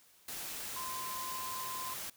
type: tone in noise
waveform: sine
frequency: 1033 Hz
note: C6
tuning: 22 cents flat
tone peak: -40 dBFS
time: 0.76-1.94 s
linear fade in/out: 5 ms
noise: white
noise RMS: -42 dBFS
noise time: 0.28-2.1 s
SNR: -1 dB
effects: white hiss -64 dBFS RMS until 2.16 s